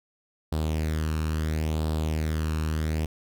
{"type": "tone with flanger", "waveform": "sawtooth", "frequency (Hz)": 78.2, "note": "D#2", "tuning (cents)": 9, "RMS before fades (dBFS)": -27, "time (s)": [0.52, 3.06], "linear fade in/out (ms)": 5, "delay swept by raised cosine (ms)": [0.23, 0.74], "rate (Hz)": 0.73, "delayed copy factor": 0.6, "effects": []}